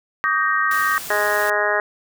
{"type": "chord", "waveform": "sine", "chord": "Eb major seventh", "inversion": "third", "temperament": "equal with one note detuned", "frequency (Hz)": [1145.8, 1244.5, 1568, 1864.7], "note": ["D6", "Eb6", "G6", "Bb6"], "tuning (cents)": [-43, 0, 0, 0], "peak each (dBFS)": [-23, -22, -22, -21], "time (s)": [0.24, 0.98], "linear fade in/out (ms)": 0}
{"type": "noise", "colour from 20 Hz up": "white", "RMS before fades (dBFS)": -32, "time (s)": [0.71, 1.5], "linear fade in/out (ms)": 2}
{"type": "harmonic tone", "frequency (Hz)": 207.7, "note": "G#3", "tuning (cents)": 0, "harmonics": [2, 3, 4, 5, 6, 7, 8, 9], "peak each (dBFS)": [-26, -23, -27, -27, -27, -27, -23, -24], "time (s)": [1.1, 1.8], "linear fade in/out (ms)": 2}
{"effects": []}